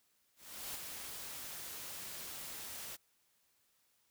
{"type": "noise with ADSR envelope", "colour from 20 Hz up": "white", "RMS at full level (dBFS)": -42, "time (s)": [0.36, 2.97], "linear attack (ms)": 390, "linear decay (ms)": 8, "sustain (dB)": -4, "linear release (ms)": 25, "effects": ["white hiss -75 dBFS RMS until 4.1 s"]}